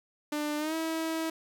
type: tone with pitch glide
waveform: sawtooth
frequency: 298.1 to 323.2 Hz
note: D4 to E4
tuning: +26 to -34 cents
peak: -26 dBFS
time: 0.32-1.3 s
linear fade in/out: 5 ms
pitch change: +140 cents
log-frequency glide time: 0.58-0.75 s
effects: 10-bit